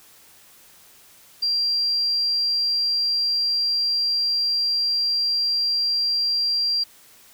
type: tone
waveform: sine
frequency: 4745 Hz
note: D8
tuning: 17 cents sharp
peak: -19 dBFS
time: 1.42-6.84 s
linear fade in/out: 10 ms
effects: white hiss -51 dBFS RMS until 7.33 s